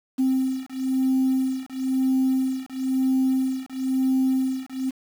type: beating tone pair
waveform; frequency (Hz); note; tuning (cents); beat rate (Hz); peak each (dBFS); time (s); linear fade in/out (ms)
sine; 261.6 / 262.6; C4 / C4; 0 / +6; 1; -22 / -22; 0.18-4.91; 20
effects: tanh soft clip ceiling -15 dBFS + 7-bit